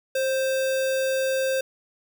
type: tone with sample-and-hold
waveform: sine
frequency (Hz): 530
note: C5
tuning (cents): +22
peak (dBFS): -21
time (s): 0.15-1.61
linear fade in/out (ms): 5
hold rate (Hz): 2100
effects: none